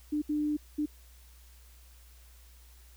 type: tone bursts at uneven times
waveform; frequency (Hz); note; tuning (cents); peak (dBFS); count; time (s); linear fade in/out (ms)
sine; 298.9; D4; +31; -27; 3; 0.12-0.22 / 0.29-0.57 / 0.78-0.86; 10
effects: added 60 Hz sine -53 dBFS peak until 2.96 s + white hiss -61 dBFS RMS until 2.96 s